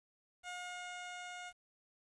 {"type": "tone with level ramp", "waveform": "15% pulse", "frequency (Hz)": 717, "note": "F5", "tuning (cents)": 45, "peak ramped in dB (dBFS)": [-36, -39], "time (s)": [0.43, 1.53], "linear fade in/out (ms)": 50, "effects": ["resampled to 22050 Hz", "11-bit"]}